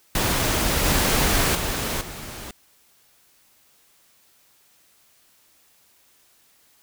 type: noise with level steps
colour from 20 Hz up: pink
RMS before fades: -22 / -20 / -26 / -36 dBFS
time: 0.15-2.51 s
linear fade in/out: 2 ms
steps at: 0.84 / 1.55 / 2.01 s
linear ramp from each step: 2 ms
effects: white hiss -59 dBFS RMS until 6.82 s